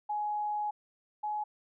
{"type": "tone pair in turn", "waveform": "sine", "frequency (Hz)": [838, 843.3], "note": ["G#5", "G#5"], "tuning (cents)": [15, 26], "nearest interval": "unison", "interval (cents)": 11, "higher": "second", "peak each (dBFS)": [-30, -31], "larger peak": "first", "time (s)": [[0.09, 0.71], [1.23, 1.44]], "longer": "first", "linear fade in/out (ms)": 10, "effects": []}